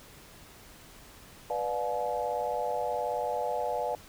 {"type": "chord", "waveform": "sine", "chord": "B diminished seventh", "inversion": "none", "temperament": "just", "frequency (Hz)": [493.9, 592.7, 711.2, 853.4], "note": ["B4", "D5", "F5", "Ab5"], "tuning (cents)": [0, 16, 31, 47], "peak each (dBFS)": -34, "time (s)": [1.5, 3.95], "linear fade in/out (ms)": 2, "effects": ["pink hiss -52 dBFS RMS until 4.08 s"]}